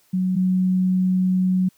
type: tone pair in turn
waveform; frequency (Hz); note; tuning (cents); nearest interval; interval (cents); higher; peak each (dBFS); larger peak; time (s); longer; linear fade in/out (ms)
sine; 185 / 185; F#3 / F#3; 0 / 0; unison; 0; neither; -18 / -16; second; 0.13-0.36 / 0.36-1.69; second; 10
effects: white hiss -60 dBFS RMS until 1.77 s